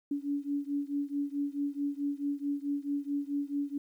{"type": "beating tone pair", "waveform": "sine", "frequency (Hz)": [283.2, 287.8], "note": ["C#4", "D4"], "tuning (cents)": [37, -35], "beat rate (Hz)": 4.6, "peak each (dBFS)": [-33, -34], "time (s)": [0.11, 3.78], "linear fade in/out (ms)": 5, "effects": ["11-bit"]}